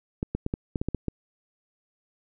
clicks, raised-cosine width 3 ms, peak -14 dBFS, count 9, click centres 0.229 / 0.35 / 0.464 / 0.539 / 0.758 / 0.815 / 0.886 / 0.947 / 1.083 s, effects none

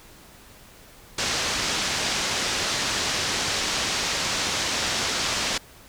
white low-pass noise, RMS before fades -26 dBFS, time 1.18-5.58 s, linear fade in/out 5 ms, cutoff 6400 Hz, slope 24 dB/octave, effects pink hiss -49 dBFS RMS until 5.88 s

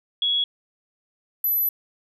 sine tone pair in turn, 3349 / 11993 Hz, G#7 / F#9, +14 / +22 cents, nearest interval octave + minor seventh, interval 2208 cents, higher second, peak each -19 dBFS, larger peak neither, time 0.22-0.44 / 1.44-1.69 s, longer second, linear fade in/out 2 ms, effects none

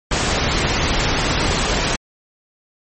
pink noise, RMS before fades -18 dBFS, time 0.11-1.96 s, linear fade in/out 5 ms, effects MP3 32 kbps

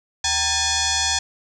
sine tone with frequency modulation, 776 Hz, G5, 18 cents flat, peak -18 dBFS, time 0.24-1.19 s, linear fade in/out 5 ms, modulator 851 Hz, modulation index 7.6, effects 10-bit

